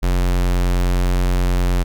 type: tone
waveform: square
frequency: 44.81 Hz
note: F1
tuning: 45 cents sharp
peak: -15 dBFS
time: 0.02-1.84 s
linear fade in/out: 20 ms
effects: none